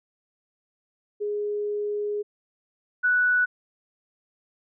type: tone pair in turn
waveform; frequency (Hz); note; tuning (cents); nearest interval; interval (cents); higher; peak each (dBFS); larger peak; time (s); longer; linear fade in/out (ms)
sine; 415 / 1478.9; G#4 / F#6; -1 / -1; octave + minor seventh; 2200; second; -25 / -18; second; 1.2-2.23 / 3.03-3.46; first; 20
effects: none